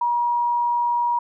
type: tone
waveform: sine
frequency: 956 Hz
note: A#5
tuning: 43 cents sharp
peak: -18 dBFS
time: 0.01-1.19 s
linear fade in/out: 5 ms
effects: none